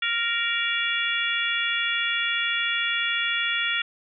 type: harmonic tone with a mistuned harmonic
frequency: 466.2 Hz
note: A#4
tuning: in tune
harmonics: 3 / 4 / 5 / 6 / 7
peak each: -29 / -29 / -29 / -29 / -29 dBFS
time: 0.02-3.82 s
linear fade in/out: 5 ms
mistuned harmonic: 7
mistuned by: +67 cents
effects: none